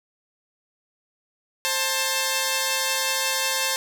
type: tone pair together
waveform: 5% pulse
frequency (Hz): 529.3 / 884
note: C5 / A5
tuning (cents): +20 / +8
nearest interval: major sixth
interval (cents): 888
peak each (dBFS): -13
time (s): 1.65-3.76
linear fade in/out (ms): 0
effects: none